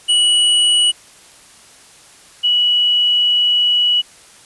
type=tone pair in turn; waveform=square / sine; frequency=2935 / 2935 Hz; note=F#7 / F#7; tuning=-15 / -15 cents; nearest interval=unison; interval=0 cents; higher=neither; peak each=-11 dBFS; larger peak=neither; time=0.08-0.92 / 2.43-4.02 s; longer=second; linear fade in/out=20 ms; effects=white hiss -44 dBFS RMS until 4.45 s + resampled to 24000 Hz